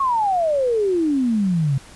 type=exponential sweep; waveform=sine; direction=down; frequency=1115 to 130.7 Hz; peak=-16 dBFS; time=0-1.78 s; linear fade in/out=5 ms; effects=pink hiss -44 dBFS RMS until 1.95 s + resampled to 24000 Hz